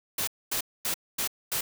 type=noise bursts; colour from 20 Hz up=white; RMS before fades=-29 dBFS; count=5; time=0.18-1.61 s; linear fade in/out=5 ms; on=94 ms; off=240 ms; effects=none